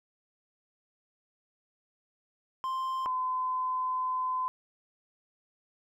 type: tone pair in turn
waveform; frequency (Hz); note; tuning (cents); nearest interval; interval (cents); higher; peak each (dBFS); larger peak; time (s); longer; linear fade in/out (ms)
triangle / sine; 1046.5 / 1021.4; C6 / C6; 0 / -42; unison; 42; first; -28; neither; 2.64-3.06 / 3.06-4.48; second; 0
effects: none